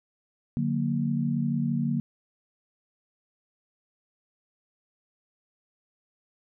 sine chord, D augmented, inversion none, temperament equal with one note detuned, 146.83 / 181.71 / 233.1 Hz, D3 / F#3 / A#3, 0 / -31 / 0 cents, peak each -28 / -31 / -27 dBFS, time 0.57-2 s, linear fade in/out 0 ms, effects none

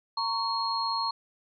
sine tone cluster, 917 / 1113 / 4268 Hz, A#5 / C#6 / C8, -29 / +7 / +34 cents, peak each -31 dBFS, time 0.17-1.11 s, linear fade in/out 5 ms, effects none

